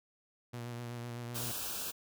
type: tone with vibrato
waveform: sawtooth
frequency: 119.6 Hz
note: A#2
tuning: 45 cents sharp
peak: -36 dBFS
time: 0.53-1.52 s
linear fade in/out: 10 ms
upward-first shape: sine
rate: 7.9 Hz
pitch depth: 26 cents each way
type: band-stop noise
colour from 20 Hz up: white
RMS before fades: -39 dBFS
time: 1.34-1.92 s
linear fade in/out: 20 ms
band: 1700 to 2400 Hz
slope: 96 dB/octave
effects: none